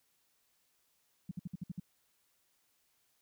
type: tone bursts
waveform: sine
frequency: 177.6 Hz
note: F3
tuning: 29 cents sharp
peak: -36 dBFS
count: 7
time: 1.29-1.799 s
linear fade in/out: 5 ms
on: 23 ms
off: 58 ms
effects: white hiss -75 dBFS RMS until 3.21 s